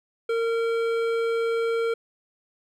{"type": "tone with hard clipping", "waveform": "sine", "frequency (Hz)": 459.1, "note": "A#4", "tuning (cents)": -26, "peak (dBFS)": -24, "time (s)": [0.29, 1.94], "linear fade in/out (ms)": 5, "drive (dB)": 12, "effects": []}